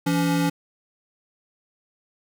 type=tone pair together; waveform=square; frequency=168.7 / 283.7 Hz; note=E3 / C#4; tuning=+40 / +40 cents; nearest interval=major sixth; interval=900 cents; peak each=-23 / -23 dBFS; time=0.06-0.5 s; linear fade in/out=10 ms; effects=none

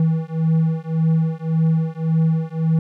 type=beating tone pair; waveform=triangle; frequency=160.5 / 162.3 Hz; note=E3 / E3; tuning=-46 / -27 cents; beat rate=1.8 Hz; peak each=-17 dBFS; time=0-2.79 s; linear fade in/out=2 ms; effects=none

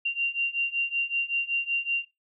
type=beating tone pair; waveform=sine; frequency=2766 / 2771.3 Hz; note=F7 / F7; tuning=-17 / -14 cents; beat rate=5.3 Hz; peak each=-29 / -27 dBFS; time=0.05-2.05 s; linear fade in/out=10 ms; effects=noise-tail reverb RT60 0.2 s tail -19 dB re dry

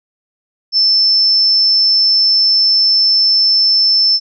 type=tone; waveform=sine; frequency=5300 Hz; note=E8; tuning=9 cents sharp; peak=-8 dBFS; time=0.72-4.2 s; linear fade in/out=50 ms; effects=none

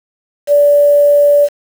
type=tone with quantisation; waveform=sine; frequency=579 Hz; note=D5; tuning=25 cents flat; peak=-5 dBFS; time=0.47-1.49 s; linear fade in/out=50 ms; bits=5; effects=none

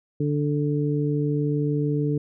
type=harmonic tone; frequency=146.83 Hz; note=D3; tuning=in tune; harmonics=1 / 2 / 3; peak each=-23 / -26 / -28 dBFS; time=0.2-2.18 s; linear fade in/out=5 ms; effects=none

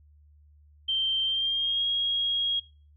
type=tone with pitch glide; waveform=sine; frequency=3136 to 3281 Hz; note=G7 to G#7; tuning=0 to -22 cents; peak=-24 dBFS; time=0.88-2.6 s; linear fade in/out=10 ms; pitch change=+78 cents; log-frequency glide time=1.24-1.85 s; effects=noise-tail reverb RT60 0.4 s tail -23 dB re dry + added 74 Hz sine -54 dBFS peak until 2.96 s

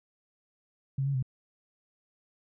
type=tone with pitch steps; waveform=sine; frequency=135.7 / 139.2 / 129.6 Hz; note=C#3 / C#3 / C3; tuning=-36 / +8 / -16 cents; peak=-26 dBFS; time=0.98-1.226 s; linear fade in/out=5 ms; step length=82 ms; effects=none

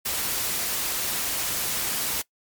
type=noise; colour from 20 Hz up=white; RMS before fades=-27 dBFS; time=0.05-2.22 s; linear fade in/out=10 ms; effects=noise-tail reverb RT60 0.1 s tail -21 dB re dry + MP3 96 kbps

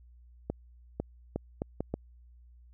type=accelerating click train; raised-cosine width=2 ms; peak=-18 dBFS; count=6; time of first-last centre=0.5-1.94 s; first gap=500 ms; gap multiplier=0.72; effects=added 60 Hz sine -53 dBFS peak until 2.73 s

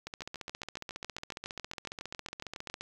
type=two click trains; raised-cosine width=0.2 ms; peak=-23 / -22 dBFS; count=19 / 41; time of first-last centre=0.22-2.699 / 0.07-2.81 s; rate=7.26 / 14.6 Hz; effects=9-bit

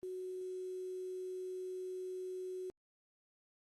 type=tone with quantisation; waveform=sine; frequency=370 Hz; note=F#4; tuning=in tune; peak=-40 dBFS; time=0.03-2.7 s; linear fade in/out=0 ms; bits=10; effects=low-pass 9000 Hz 12 dB/octave + Opus 32 kbps

